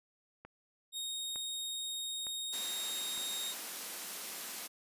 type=click train; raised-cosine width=0.5 ms; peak=-34 dBFS; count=4; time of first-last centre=0.45-3.177 s; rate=1.1 Hz
type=tone; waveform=sawtooth; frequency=3729 Hz; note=A#7; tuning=in tune; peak=-34 dBFS; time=0.92-3.55 s; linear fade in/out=50 ms
type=high-pass noise; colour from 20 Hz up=white; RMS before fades=-42 dBFS; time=2.52-4.68 s; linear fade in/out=20 ms; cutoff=180 Hz; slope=48 dB/octave
effects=resampled to 32000 Hz